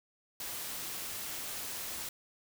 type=noise; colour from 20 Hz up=white; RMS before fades=-40 dBFS; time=0.4-2.09 s; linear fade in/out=2 ms; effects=none